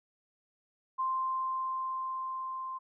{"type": "tone with level ramp", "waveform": "sine", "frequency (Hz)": 1046, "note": "C6", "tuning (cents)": -1, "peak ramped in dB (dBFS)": [-28, -36], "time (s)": [0.98, 2.79], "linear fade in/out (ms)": 20, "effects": []}